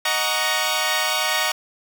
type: chord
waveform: 10% pulse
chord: D# minor seventh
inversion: none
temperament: equal with one note detuned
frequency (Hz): 622.3 / 740 / 932.3 / 1124.9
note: D#5 / F#5 / A#5 / C#6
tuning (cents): 0 / 0 / 0 / +25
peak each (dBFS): -17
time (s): 0.05-1.52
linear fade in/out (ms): 5
effects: 7-bit